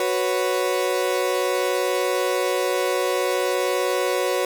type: chord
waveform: 35% pulse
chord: F# suspended fourth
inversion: none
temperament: equal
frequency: 370 / 493.9 / 554.4 Hz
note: F#4 / B4 / C#5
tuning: 0 / 0 / 0 cents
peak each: -23 dBFS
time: 0-4.45 s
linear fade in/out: 2 ms
effects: none